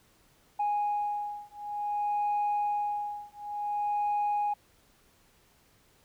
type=beating tone pair; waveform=sine; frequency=827 / 827.55 Hz; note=G#5 / G#5; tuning=-8 / -6 cents; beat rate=0.55 Hz; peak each=-30 dBFS; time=0.59-4.54 s; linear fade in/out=10 ms; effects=tanh soft clip ceiling -23 dBFS + pink hiss -64 dBFS RMS until 6.04 s